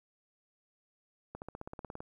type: accelerating click train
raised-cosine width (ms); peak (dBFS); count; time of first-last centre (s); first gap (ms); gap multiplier
1; -28; 12; 1.35-2.005; 69; 0.97
effects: 11-bit